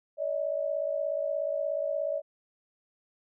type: tone pair together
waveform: sine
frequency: 573.2 / 630 Hz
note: D5 / D#5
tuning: -42 / +21 cents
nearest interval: major second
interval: 163 cents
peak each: -30 / -31 dBFS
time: 0.17-2.22 s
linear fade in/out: 50 ms
effects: none